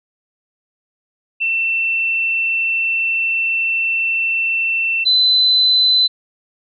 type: tone pair in turn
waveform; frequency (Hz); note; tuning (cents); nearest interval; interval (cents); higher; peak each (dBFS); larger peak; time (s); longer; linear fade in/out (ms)
sine; 2687 / 4026; E7 / B7; +33 / +33; perfect fifth; 700; second; -15 / -10; second; 1.4-5.05 / 5.05-6.08; first; 20
effects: none